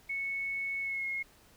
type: tone with pitch glide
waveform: sine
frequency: 2207 to 2159 Hz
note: C#7 to C#7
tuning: -8 to -46 cents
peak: -32 dBFS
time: 0.09-1.23 s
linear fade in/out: 10 ms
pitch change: -38 cents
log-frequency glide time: 0.81-1.06 s
effects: pink hiss -61 dBFS RMS until 1.56 s